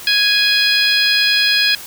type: harmonic tone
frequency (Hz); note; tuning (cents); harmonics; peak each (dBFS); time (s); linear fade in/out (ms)
830.6; G#5; 0; 2 / 3 / 4 / 5 / 6; -18 / -18 / -18 / -18 / -18; 0.07-1.75; 2
effects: white hiss -33 dBFS RMS until 1.86 s